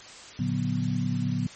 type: tone cluster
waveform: sine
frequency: 113.5 / 143.3 / 181.7 / 244.1 Hz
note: A#2 / D3 / F#3 / B3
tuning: -46 / -42 / -31 / -20 cents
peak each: -30 dBFS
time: 0.39-1.47 s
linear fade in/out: 5 ms
effects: white hiss -45 dBFS RMS until 1.55 s + MP3 32 kbps